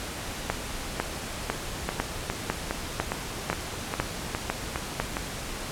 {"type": "two click trains", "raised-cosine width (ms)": 0.5, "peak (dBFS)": [-12, -9], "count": [9, 10], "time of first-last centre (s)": [[1.89, 5.169], [0.5, 5]], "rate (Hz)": [2.44, 2], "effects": ["pink hiss -35 dBFS RMS until 5.71 s", "low-pass 11000 Hz 12 dB/octave"]}